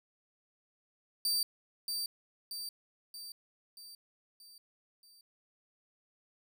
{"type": "tone with echo", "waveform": "sawtooth", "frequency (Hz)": 4648, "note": "D8", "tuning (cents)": -19, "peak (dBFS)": -26, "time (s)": [1.25, 1.43], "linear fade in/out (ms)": 2, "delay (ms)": 630, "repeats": 6, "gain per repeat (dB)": -5, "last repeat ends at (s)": 5.21, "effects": []}